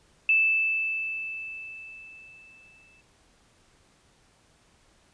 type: tone with exponential decay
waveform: sine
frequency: 2635 Hz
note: E7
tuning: 1 cent flat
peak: -17 dBFS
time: 0.29-3.01 s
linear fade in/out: 2 ms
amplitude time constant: 590 ms
effects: pink hiss -62 dBFS RMS until 5.13 s + resampled to 22050 Hz